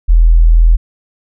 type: tone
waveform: sine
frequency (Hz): 41.2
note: E1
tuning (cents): 0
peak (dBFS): -3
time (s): 0.08-0.77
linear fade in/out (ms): 20
effects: none